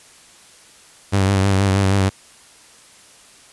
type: tone with vibrato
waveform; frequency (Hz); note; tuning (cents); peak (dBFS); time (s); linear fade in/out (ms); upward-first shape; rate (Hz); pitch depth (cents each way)
sawtooth; 97.4; G2; -11; -10; 1.12-2.1; 20; sine; 6.3; 43
effects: white hiss -47 dBFS RMS until 3.52 s + resampled to 24000 Hz